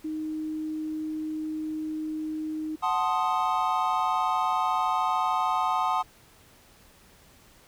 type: tone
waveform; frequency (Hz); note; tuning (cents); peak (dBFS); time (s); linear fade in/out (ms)
sine; 311.1; D#4; 0; -29; 0.04-2.76; 10
type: chord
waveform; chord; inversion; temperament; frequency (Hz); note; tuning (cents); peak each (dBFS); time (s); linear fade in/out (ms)
triangle; F# diminished seventh; none; equal; 740 / 880 / 1046.5 / 1244.5; F#5 / A5 / C6 / Eb6; 0 / 0 / 0 / 0; -27; 2.82-6.03; 20
effects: pink hiss -56 dBFS RMS until 7.67 s